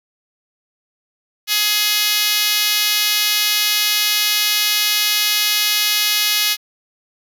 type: tone with high-pass filter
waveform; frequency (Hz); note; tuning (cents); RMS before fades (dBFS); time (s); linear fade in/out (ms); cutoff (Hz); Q
5% pulse; 420; G#4; +19; -17; 1.47-6.57; 50; 2600; 0.63
effects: none